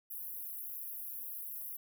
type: high-pass noise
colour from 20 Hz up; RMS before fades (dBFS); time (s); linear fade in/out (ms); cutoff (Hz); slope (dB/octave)
pink; -43; 0.1-1.77; 10; 11000; 96
effects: none